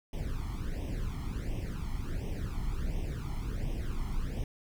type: noise with flanger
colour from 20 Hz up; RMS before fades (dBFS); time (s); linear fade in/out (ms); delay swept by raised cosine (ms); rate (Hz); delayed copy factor
brown; -34; 0.13-4.44; 2; 0.34 to 0.96; 1.4; +0.85
effects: none